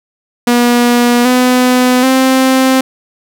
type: tone with pitch steps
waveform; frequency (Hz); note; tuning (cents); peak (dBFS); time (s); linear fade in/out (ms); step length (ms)
sawtooth; 241.1 / 251.3 / 262; B3 / B3 / C4; -41 / +30 / +2; -3; 0.47-2.81; 5; 780
effects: none